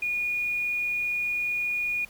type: tone with quantisation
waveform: sine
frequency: 2445 Hz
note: D#7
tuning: 31 cents flat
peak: -25 dBFS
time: 0.02-2.05 s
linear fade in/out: 5 ms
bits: 8
effects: pink hiss -52 dBFS RMS until 2.09 s